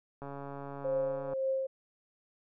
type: click train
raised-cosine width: 1 ms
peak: -29 dBFS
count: 157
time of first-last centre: 0.22-1.334 s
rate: 140 Hz
type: tone with tremolo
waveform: sine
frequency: 532 Hz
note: C5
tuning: 29 cents sharp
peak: -27 dBFS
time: 0.84-1.67 s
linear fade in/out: 10 ms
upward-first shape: triangle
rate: 1.9 Hz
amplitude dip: 75%
effects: none